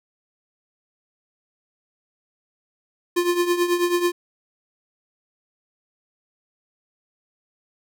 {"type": "tone with tremolo", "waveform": "square", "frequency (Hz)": 350.5, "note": "F4", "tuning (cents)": 6, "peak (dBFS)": -16, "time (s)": [3.16, 4.12], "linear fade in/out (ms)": 10, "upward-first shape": "triangle", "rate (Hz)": 9.2, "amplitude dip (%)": 75, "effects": []}